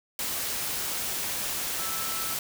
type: tone in noise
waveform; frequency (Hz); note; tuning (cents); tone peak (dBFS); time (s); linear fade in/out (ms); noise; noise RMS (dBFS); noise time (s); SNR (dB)
sine; 1318.5; E6; 0; -38; 1.79-2.34; 2; white; -31; 0.19-2.39; -10
effects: none